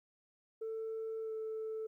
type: tone with pitch glide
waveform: sine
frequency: 444.8 to 439.7 Hz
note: A4 to A4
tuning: +19 to -1 cents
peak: -36 dBFS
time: 0.61-1.87 s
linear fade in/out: 10 ms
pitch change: -20 cents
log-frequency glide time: 1.22-1.32 s
effects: tanh soft clip ceiling -35 dBFS + 13-bit